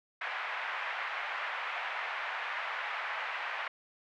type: band-pass noise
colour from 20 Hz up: white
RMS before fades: -37 dBFS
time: 0.21-3.68 s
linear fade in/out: 5 ms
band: 710 to 2300 Hz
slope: 24 dB/octave
effects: none